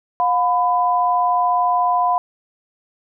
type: tone pair together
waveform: sine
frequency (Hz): 714.9 / 1001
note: F5 / B5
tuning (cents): +40 / +23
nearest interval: tritone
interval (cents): 583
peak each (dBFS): -17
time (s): 0.2-2.18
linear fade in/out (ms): 0
effects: none